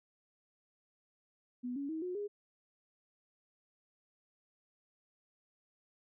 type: tone with pitch steps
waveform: sine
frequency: 247.1 / 280.6 / 318.6 / 361.8 / 410.8 Hz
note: B3 / C#4 / D#4 / F#4 / G#4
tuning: +1 / +21 / +41 / -39 / -19 cents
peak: -36 dBFS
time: 1.63-2.28 s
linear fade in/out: 20 ms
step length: 130 ms
effects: none